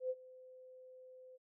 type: tone with ADSR envelope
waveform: sine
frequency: 512 Hz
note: C5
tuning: 38 cents flat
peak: -33 dBFS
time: 0-1.38 s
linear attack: 100 ms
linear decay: 44 ms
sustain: -21 dB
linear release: 29 ms
effects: none